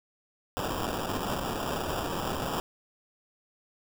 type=noise with sample-and-hold; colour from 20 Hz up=blue; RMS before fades=-32 dBFS; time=0.57-2.6 s; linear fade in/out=0 ms; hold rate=2100 Hz; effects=none